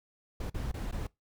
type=noise with dropouts; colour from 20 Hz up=brown; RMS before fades=-35 dBFS; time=0.4-1.07 s; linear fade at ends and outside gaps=5 ms; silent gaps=0.5-0.543 / 0.716-0.74 / 0.913-0.923 s; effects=noise-tail reverb RT60 0.2 s tail -23 dB re dry